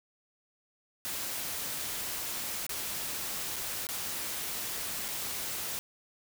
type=noise with dropouts; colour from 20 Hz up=white; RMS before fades=-36 dBFS; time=1.05-5.79 s; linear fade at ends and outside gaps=0 ms; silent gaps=2.666-2.693 / 3.56-3.564 / 3.869-3.889 / 5.082-5.086 s; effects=none